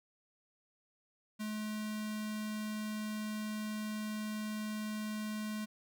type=tone with notch filter; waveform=square; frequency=213.9 Hz; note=A3; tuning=49 cents flat; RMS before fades=-39 dBFS; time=1.39-5.66 s; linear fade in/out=20 ms; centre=490 Hz; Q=0.67; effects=none